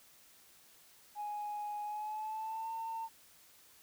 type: tone with pitch glide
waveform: sine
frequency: 833 to 903.2 Hz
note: G#5 to A5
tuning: +5 to +45 cents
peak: -36 dBFS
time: 1.15-3.09 s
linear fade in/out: 50 ms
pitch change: +140 cents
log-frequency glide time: 1.83-2.73 s
effects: tanh soft clip ceiling -34 dBFS + white hiss -62 dBFS RMS until 3.82 s